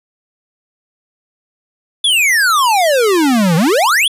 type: exponential two-way sweep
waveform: square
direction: down then up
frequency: 3520 to 155.56 to 3520 Hz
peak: -10 dBFS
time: 2.04-4.08 s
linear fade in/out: 5 ms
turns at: 3.56 s
effects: resampled to 32000 Hz + 8-bit